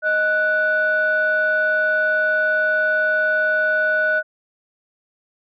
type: tone pair together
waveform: sine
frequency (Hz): 622.3 / 1480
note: D#5 / F#6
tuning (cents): 0 / 0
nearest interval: octave + minor third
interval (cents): 1500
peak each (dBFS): -20 / -16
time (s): 0.02-4.23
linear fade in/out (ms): 50
effects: tanh soft clip ceiling -10 dBFS